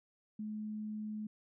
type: tone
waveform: sine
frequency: 213.6 Hz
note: G#3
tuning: 49 cents sharp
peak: -38 dBFS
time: 0.39-1.27 s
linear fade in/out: 5 ms
effects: none